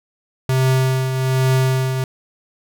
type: tone with tremolo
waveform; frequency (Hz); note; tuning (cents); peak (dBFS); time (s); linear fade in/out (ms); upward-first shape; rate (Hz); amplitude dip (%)
square; 130.81; C3; 0; -13; 0.49-2.04; 2; triangle; 1.2; 55
effects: none